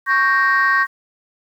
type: chord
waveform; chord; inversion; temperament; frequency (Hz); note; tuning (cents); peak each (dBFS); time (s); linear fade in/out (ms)
sine; G diminished; second; equal; 1108.7 / 1568 / 1864.7; Db6 / G6 / Bb6; 0 / 0 / 0; -16; 0.06-0.87; 50
effects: tanh soft clip ceiling -7 dBFS + 8-bit